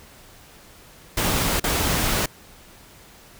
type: noise with dropouts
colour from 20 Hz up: pink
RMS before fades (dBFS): -22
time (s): 1.17-2.26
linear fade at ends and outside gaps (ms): 5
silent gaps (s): 1.599-1.639
effects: pink hiss -48 dBFS RMS until 3.39 s